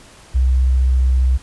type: tone with vibrato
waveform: sine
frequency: 64.2 Hz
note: C2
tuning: 32 cents flat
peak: -11 dBFS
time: 0.34-1.38 s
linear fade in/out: 20 ms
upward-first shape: sine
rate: 15 Hz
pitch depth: 13 cents each way
effects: pink hiss -44 dBFS RMS until 1.42 s + resampled to 24000 Hz